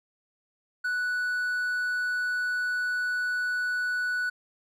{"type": "tone", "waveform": "triangle", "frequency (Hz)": 1480, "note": "F#6", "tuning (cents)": 0, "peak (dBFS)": -24, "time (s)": [0.84, 4.3], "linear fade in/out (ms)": 10, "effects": []}